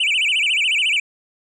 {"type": "tone with vibrato", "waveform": "triangle", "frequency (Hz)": 2637, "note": "E7", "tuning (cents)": 0, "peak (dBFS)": -14, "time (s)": [0, 1], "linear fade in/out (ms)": 5, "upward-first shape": "sine", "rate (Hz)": 14, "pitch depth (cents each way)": 260, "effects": ["resampled to 24000 Hz"]}